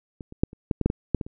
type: clicks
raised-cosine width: 3 ms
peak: -24 / -28 / -6 / -29 / -9 / -12 / -6 / -12 / -7 / -16 / -26 dBFS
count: 11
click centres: 0.208 / 0.324 / 0.435 / 0.531 / 0.712 / 0.813 / 0.86 / 0.901 / 1.147 / 1.212 / 1.265 s
effects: none